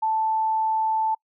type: tone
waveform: sine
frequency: 880 Hz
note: A5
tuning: in tune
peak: -20 dBFS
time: 0.02-1.15 s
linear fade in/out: 10 ms
effects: noise-tail reverb RT60 0.1 s tail -25 dB re dry